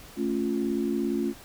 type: chord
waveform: sine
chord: A augmented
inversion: none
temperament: equal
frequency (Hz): 220 / 277.2 / 349.2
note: A3 / C#4 / E#4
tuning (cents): 0 / 0 / 0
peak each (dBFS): -29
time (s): 0.16-1.34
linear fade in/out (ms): 50
effects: pink hiss -48 dBFS RMS until 1.44 s